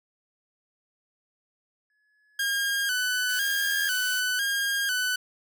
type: tone with exponential growth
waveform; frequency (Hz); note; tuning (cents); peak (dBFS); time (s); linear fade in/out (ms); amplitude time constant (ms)
triangle; 1700; G#6; +40; -28; 1.9-3.88; 1; 430
type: tone with vibrato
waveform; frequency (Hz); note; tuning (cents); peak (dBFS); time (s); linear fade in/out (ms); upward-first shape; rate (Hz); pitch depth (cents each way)
sawtooth; 1557; G6; -12; -21; 2.39-5.16; 5; square; 1; 67
type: noise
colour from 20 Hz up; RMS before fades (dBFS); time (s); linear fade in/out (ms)
blue; -38; 3.29-4.2; 5
effects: none